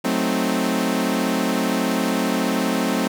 sawtooth chord, F# diminished seventh, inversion none, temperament equal, 185 / 220 / 261.6 / 311.1 Hz, F#3 / A3 / C4 / Eb4, 0 / 0 / 0 / 0 cents, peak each -22 / -20 / -19 / -24 dBFS, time 0.04-3.08 s, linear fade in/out 10 ms, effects none

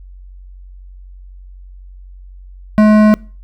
sine tone with hard clipping, 213.2 Hz, G#3, 46 cents sharp, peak -7 dBFS, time 2.78-3.14 s, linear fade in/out 0 ms, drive 14 dB, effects noise-tail reverb RT60 0.4 s tail -25 dB re dry + added 46 Hz sine -33 dBFS peak until 3.43 s

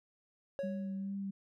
triangle tone with exponential decay, 554.4 Hz, C#5, in tune, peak -31 dBFS, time 0.59-1.15 s, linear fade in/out 0 ms, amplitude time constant 120 ms
sine tone with vibrato, 196 Hz, G3, in tune, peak -36 dBFS, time 0.63-1.31 s, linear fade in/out 10 ms, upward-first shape sine, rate 2.4 Hz, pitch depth 18 cents each way
effects none

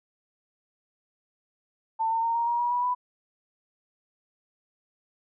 sine tone with pitch steps, 895 / 908 / 921.2 / 934.6 / 948.2 / 962 / 976 / 990.2 Hz, A5 / A#5 / A#5 / A#5 / A#5 / B5 / B5 / B5, +29 / -46 / -21 / +4 / +29 / -46 / -21 / +4 cents, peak -23 dBFS, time 1.99-2.95 s, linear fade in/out 20 ms, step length 120 ms, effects none

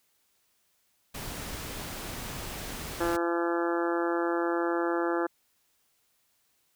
pink noise, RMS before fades -38 dBFS, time 1.14-3.17 s, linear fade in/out 10 ms
harmonic tone, 170.4 Hz, F3, 42 cents flat, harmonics 2 / 3 / 4 / 5 / 6 / 7 / 8 / 9 / 10, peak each -28 / -33 / -37 / -36 / -41 / -38 / -37 / -41 / -40 dBFS, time 3-5.27 s, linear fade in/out 10 ms
effects white hiss -71 dBFS RMS until 6.75 s

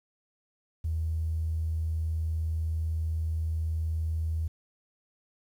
triangle tone, 80.3 Hz, E2, 45 cents flat, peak -23 dBFS, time 0.84-4.48 s, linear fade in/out 10 ms, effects tanh soft clip ceiling -25 dBFS + 10-bit

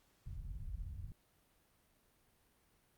pink low-pass noise, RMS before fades -45 dBFS, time 0.26-1.12 s, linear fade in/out 2 ms, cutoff 120 Hz, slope 24 dB/octave, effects pink hiss -73 dBFS RMS until 2.97 s + Opus 48 kbps

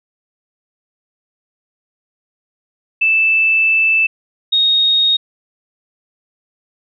sine tone pair in turn, 2639 / 3732 Hz, E7 / A#7, +1 / +1 cents, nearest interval tritone, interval 600 cents, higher second, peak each -10 dBFS, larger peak neither, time 3.01-4.07 / 4.52-5.17 s, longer first, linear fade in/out 10 ms, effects none

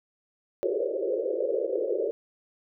white band-pass noise, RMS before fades -28 dBFS, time 0.63-2.11 s, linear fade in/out 0 ms, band 350 to 570 Hz, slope 96 dB/octave, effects none

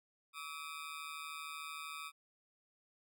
20% pulse ring-modulated tone, 1215 Hz, D#6, 42 cents flat, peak -36 dBFS, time 0.33-2.12 s, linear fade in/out 50 ms, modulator 76.5 Hz, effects none

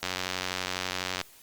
click train, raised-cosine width 0.2 ms, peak -12 dBFS, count 110, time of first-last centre 0.03-1.213 s, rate 92.1 Hz, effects white hiss -54 dBFS RMS until 1.42 s + Opus 48 kbps

